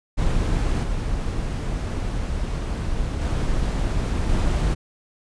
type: noise with level steps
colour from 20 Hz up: brown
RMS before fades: -21 / -25 / -22 / -20 dBFS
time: 0.17-4.75 s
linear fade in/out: 20 ms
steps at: 0.83 / 3.21 / 4.29 s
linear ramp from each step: 5 ms
effects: resampled to 22050 Hz